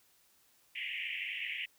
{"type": "band-pass noise", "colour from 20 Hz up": "white", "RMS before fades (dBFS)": -39, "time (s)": [0.75, 1.66], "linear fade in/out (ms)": 10, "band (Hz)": [1900, 3000], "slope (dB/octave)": 96, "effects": ["white hiss -68 dBFS RMS until 1.78 s"]}